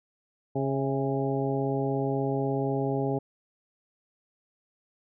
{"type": "harmonic tone with a mistuned harmonic", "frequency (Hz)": 136.6, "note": "C#3", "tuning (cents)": -25, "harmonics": [1, 2, 3, 4, 5, 6], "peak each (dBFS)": [-30, -31, -30, -36, -36, -36], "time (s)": [0.55, 3.19], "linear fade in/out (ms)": 10, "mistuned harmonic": 5, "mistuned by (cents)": -48, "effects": []}